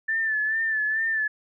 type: tone with vibrato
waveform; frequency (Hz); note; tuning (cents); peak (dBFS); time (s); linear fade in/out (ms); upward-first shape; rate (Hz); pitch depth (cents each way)
sine; 1760; A6; 0; -22; 0.08-1.28; 10; sine; 2.3; 48
effects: none